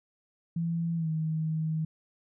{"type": "tone with pitch glide", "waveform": "sine", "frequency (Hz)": [167.4, 158.19], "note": ["E3", "D#3"], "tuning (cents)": [27, 29], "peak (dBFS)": -27, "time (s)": [0.56, 1.85], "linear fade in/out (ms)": 5, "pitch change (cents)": -98, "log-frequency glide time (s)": [0.96, 1.09], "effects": []}